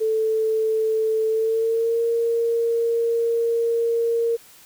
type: tone with pitch glide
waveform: sine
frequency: 440 to 463.5 Hz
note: A4 to A#4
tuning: 0 to -10 cents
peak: -18 dBFS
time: 0-4.37 s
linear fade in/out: 20 ms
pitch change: +90 cents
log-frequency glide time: 1.28-2.02 s
effects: white hiss -49 dBFS RMS until 4.65 s